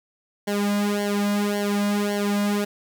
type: tone with flanger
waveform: sawtooth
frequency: 204.5 Hz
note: G#3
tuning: 26 cents flat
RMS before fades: -23 dBFS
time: 0.47-2.65 s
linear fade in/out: 10 ms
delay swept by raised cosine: 0.79 to 2.29 ms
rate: 1.8 Hz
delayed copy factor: -0.95
effects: 9-bit